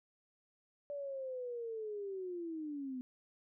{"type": "linear sweep", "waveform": "sine", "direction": "down", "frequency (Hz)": [580, 248.5], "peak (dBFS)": -39, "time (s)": [0.9, 3.01], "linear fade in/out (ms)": 0, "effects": []}